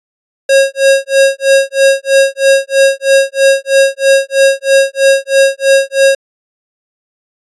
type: tone with tremolo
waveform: square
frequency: 544 Hz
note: C#5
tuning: 33 cents flat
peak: -4 dBFS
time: 0.49-6.15 s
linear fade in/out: 5 ms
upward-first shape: sine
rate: 3.1 Hz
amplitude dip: 100%
effects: resampled to 24000 Hz